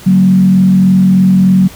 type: tone with frequency modulation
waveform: sine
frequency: 187.6 Hz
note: F#3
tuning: 24 cents sharp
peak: -4 dBFS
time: 0.06-1.68 s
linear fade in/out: 10 ms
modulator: 43.3 Hz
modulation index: 0.51
effects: pink hiss -34 dBFS RMS until 1.75 s